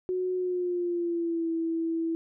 sine tone with pitch glide, 367.1 to 328.9 Hz, F#4 to E4, -14 to -4 cents, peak -26 dBFS, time 0.09-2.15 s, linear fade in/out 0 ms, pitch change -190 cents, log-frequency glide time 0.35-1.5 s, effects none

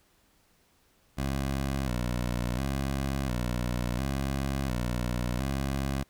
15% pulse tone with vibrato, 64.1 Hz, C2, 35 cents flat, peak -22 dBFS, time 1.17-6.04 s, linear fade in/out 20 ms, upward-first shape square, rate 0.71 Hz, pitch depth 99 cents each way, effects pink hiss -66 dBFS RMS until 6.09 s

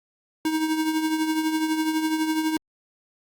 square tone with tremolo, 315.1 Hz, D#4, 22 cents sharp, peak -20 dBFS, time 0.45-2.57 s, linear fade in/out 2 ms, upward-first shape triangle, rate 12 Hz, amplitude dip 60%, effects Opus 48 kbps

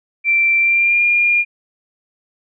sine tone with pitch glide, 2349 to 2412 Hz, D7 to D7, 0 to +46 cents, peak -11 dBFS, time 0.24-1.45 s, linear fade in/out 50 ms, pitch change +46 cents, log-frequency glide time 0.59-1.03 s, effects none

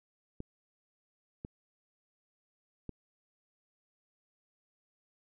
clicks, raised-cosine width 3 ms, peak -27 dBFS, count 3, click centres 0.404 / 1.449 / 2.893 s, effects none

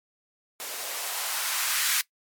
violet noise with band-pass filter sweep, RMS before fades -29 dBFS, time 0.6-2.01 s, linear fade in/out 0 ms, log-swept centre 420 to 1700 Hz, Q 1.4, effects noise-tail reverb RT60 0.1 s tail -20 dB re dry + MP3 96 kbps

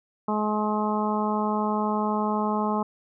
harmonic tone, 212 Hz, G#3, 36 cents sharp, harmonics 1 / 2 / 3 / 4 / 5 / 6, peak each -26 / -31 / -33 / -29 / -30 / -36 dBFS, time 0.28-2.83 s, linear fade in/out 5 ms, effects none

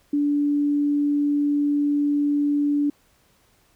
sine tone, 290 Hz, D4, 22 cents flat, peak -18 dBFS, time 0.13-2.9 s, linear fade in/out 5 ms, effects pink hiss -61 dBFS RMS until 3.75 s

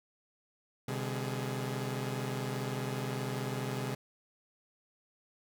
sawtooth tone cluster, 128.2 / 148.2 / 200.5 / 419.7 Hz, C3 / D3 / G3 / G#4, -35 / +16 / +39 / +18 cents, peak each -32 / -38 / -38 / -38 dBFS, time 0.88-3.95 s, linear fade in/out 5 ms, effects none

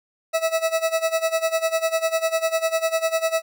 40% pulse tone with tremolo, 651 Hz, E5, 22 cents flat, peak -16 dBFS, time 0.33-3.42 s, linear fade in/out 20 ms, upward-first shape sine, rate 10 Hz, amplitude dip 85%, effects none

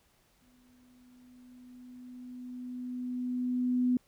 sine tone with exponential growth, 249.3 Hz, B3, 16 cents sharp, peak -23 dBFS, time 0.42-3.97 s, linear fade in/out 2 ms, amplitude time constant 770 ms, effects pink hiss -68 dBFS RMS until 4.07 s

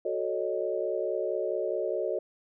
sine chord, D# half-diminished seventh, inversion first, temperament equal with one note detuned, 370 / 440 / 554.4 / 619 Hz, F#4 / A4 / C#5 / D#5, 0 / 0 / 0 / -9 cents, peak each -33 dBFS, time 0.05-2.19 s, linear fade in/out 5 ms, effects none

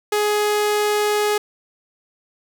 sawtooth tone, 418.3 Hz, G#4, 12 cents sharp, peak -13 dBFS, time 0.12-1.38 s, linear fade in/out 5 ms, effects none

